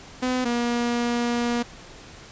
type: tone pair in turn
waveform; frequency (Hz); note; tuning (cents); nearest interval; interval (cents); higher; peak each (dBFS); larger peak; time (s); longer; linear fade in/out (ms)
sawtooth; 253.5 / 238.8; B3 / A#3; +45 / +42; minor second; 103; first; -18; neither; 0.22-0.45 / 0.45-1.63; second; 10
effects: pink hiss -44 dBFS RMS until 2.31 s + resampled to 16000 Hz